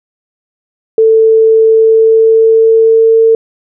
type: tone with pitch glide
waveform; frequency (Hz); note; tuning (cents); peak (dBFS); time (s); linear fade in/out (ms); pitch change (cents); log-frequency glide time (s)
sine; 444.5 to 450.2; A4 to A4; +18 to +40; -3; 0.98-3.35; 2; +22; 1.68-3.16
effects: none